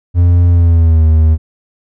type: tone with pitch glide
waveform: triangle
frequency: 87.31 to 79.14 Hz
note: F2 to D#2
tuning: 0 to +30 cents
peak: -3 dBFS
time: 0.14-1.38 s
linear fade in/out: 50 ms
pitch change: -170 cents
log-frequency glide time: 0.48-1.06 s
effects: none